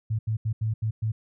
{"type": "tone bursts at uneven times", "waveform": "sine", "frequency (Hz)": 110, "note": "A2", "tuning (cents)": 0, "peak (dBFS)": -23, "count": 6, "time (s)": [[0.1, 0.19], [0.27, 0.37], [0.45, 0.53], [0.61, 0.74], [0.82, 0.91], [1.02, 1.12]], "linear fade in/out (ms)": 10, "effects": []}